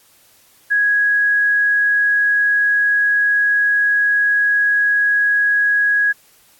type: tone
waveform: sine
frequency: 1661.2 Hz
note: G#6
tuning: in tune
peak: -12 dBFS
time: 0.7-6.13 s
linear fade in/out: 20 ms
effects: white hiss -52 dBFS RMS until 6.59 s + AAC 64 kbps